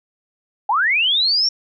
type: linear sweep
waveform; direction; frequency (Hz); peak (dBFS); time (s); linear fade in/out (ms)
sine; up; 767 to 5588; -14; 0.69-1.49; 5
effects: none